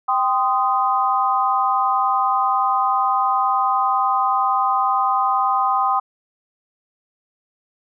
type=chord; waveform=sine; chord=C minor; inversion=second; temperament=equal with one note detuned; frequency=784 / 1033.9 / 1244.5 Hz; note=G5 / C6 / Eb6; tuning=0 / -21 / 0 cents; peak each=-20 dBFS; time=0.08-6 s; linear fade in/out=10 ms; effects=none